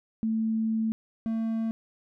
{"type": "tone pair in turn", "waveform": ["sine", "triangle"], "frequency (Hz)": [222, 224.6], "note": ["A3", "A3"], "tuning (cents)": [16, 36], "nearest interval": "unison", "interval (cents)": 20, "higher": "second", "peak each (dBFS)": -24, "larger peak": "neither", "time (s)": [[0.23, 0.92], [1.26, 1.71]], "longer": "first", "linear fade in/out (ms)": 0, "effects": []}